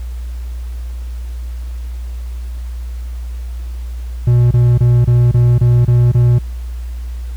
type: tone bursts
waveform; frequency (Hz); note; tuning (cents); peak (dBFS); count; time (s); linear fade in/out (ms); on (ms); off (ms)
triangle; 120.9; B2; -36; -5; 8; 4.27-6.386; 5; 240; 28
effects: added 60 Hz sine -21 dBFS peak until 7.36 s + pink hiss -45 dBFS RMS until 7.36 s